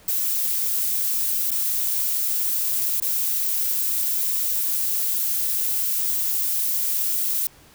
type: noise with dropouts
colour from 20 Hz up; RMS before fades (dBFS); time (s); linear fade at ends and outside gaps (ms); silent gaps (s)
violet; -23; 0.08-7.47; 2; 1.506-1.515 / 3.001-3.022
effects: pink hiss -51 dBFS RMS until 7.74 s